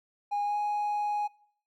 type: tone with pitch glide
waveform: triangle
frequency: 820 to 831 Hz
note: G#5 to G#5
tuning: -22 to +1 cents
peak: -24 dBFS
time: 0.31-1.28 s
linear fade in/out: 20 ms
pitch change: +23 cents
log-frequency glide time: 0.44-0.57 s
effects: noise-tail reverb RT60 0.6 s tail -24 dB re dry + tanh soft clip ceiling -22 dBFS